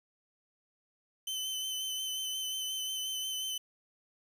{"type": "tone with vibrato", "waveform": "sawtooth", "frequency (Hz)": 3054, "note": "G7", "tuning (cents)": -46, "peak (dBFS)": -31, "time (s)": [1.27, 3.58], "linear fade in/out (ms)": 5, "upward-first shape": "sine", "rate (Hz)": 5.6, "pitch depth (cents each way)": 20, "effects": ["10-bit"]}